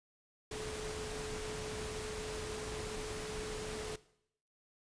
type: tone in noise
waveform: sine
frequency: 430 Hz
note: A4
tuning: 40 cents flat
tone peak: -43 dBFS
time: 0.51-3.96 s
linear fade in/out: 5 ms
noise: pink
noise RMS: -43 dBFS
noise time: 0.51-3.96 s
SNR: -3 dB
effects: noise-tail reverb RT60 0.7 s tail -18 dB re dry + resampled to 22050 Hz